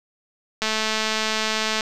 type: click train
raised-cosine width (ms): 0.2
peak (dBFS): -6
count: 260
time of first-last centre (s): 0.62-1.808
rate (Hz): 218
effects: none